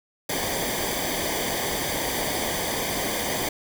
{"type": "noise with comb filter", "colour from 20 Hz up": "pink", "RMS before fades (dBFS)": -27, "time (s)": [0.29, 3.49], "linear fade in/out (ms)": 5, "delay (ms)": 0.74, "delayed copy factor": -0.75, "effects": []}